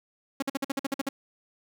sawtooth tone bursts, 273.6 Hz, C#4, 23 cents flat, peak -22 dBFS, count 10, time 0.4-1.09 s, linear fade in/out 5 ms, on 24 ms, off 50 ms, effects none

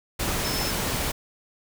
sine tone in noise, 5260 Hz, E8, 5 cents flat, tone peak -31 dBFS, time 0.44-0.71 s, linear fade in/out 10 ms, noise pink, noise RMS -27 dBFS, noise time 0.19-1.12 s, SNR -7 dB, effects none

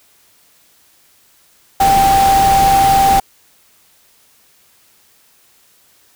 sine tone in noise, 784 Hz, G5, in tune, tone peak -8 dBFS, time 1.8-3.2 s, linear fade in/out 5 ms, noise pink, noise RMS -19 dBFS, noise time 1.8-3.2 s, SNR +8 dB, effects white hiss -52 dBFS RMS until 6.15 s

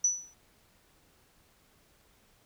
sine tone with exponential decay, 5940 Hz, F#8, 6 cents sharp, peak -20 dBFS, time 0.04-0.34 s, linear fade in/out 5 ms, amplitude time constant 64 ms, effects pink hiss -65 dBFS RMS until 2.45 s

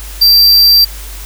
square tone, 4699 Hz, D8, in tune, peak -4 dBFS, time 0.21-0.85 s, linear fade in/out 10 ms, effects added 50 Hz sine -25 dBFS peak until 1.25 s + white hiss -31 dBFS RMS until 1.25 s

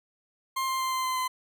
40% pulse tone with pitch steps, 1058 / 1051.3 / 1044.6 / 1038 / 1031.4 / 1024.9 Hz, C6 / C6 / C6 / C6 / C6 / C6, +19 / +8 / -3 / -14 / -25 / -36 cents, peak -26 dBFS, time 0.56-1.28 s, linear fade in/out 10 ms, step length 120 ms, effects none

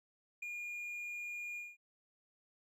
triangle tone with ADSR envelope, 2425 Hz, D#7, 45 cents flat, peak -36 dBFS, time 0.42-1.77 s, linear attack 8 ms, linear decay 7 ms, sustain -3 dB, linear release 200 ms, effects none

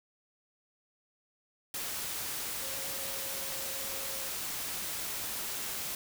sine tone in noise, 541 Hz, C#5, 42 cents flat, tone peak -48 dBFS, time 2.62-4.28 s, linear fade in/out 2 ms, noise white, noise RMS -37 dBFS, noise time 1.74-5.95 s, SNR -14 dB, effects none

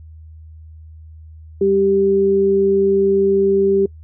sine tone pair together, 197.25 / 392 Hz, G3 / G4, +11 / 0 cents, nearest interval octave, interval 1189 cents, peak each -21 / -12 dBFS, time 1.61-3.86 s, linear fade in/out 5 ms, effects noise-tail reverb RT60 0.1 s tail -24 dB re dry + added 79 Hz sine -36 dBFS peak until 4.03 s

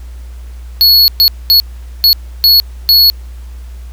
square tone bursts at uneven times, 4369 Hz, C#8, 26 cents flat, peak -4 dBFS, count 6, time 0.81-1.08 / 1.2-1.28 / 1.5-1.6 / 2.04-2.13 / 2.44-2.6 / 2.89-3.1 s, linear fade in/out 0 ms, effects added 60 Hz sine -25 dBFS peak until 3.92 s + pink hiss -45 dBFS RMS until 3.92 s

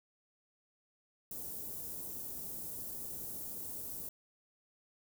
white band-stop noise, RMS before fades -43 dBFS, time 1.31-4.09 s, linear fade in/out 2 ms, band 440 to 12000 Hz, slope 12 dB/octave, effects none

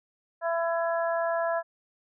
harmonic tone, 334.7 Hz, E4, 26 cents sharp, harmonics 2 / 3 / 4 / 5, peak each -26 / -33 / -36 / -35 dBFS, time 0.41-1.63 s, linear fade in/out 50 ms, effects none

